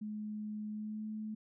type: tone with pitch glide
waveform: sine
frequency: 212.1 to 215.6 Hz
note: G#3 to A3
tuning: +37 to -35 cents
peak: -38 dBFS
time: 0.01-1.35 s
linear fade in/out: 10 ms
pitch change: +28 cents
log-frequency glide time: 0.7-1.06 s
effects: none